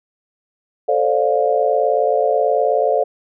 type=chord; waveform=sine; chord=D minor seventh; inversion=second; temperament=just; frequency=440.5 / 528.6 / 587.3 / 704.8 Hz; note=A4 / C5 / D5 / F5; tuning=+2 / +18 / 0 / +16 cents; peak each=-19 dBFS; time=0.88-3.04 s; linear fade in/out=10 ms; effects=none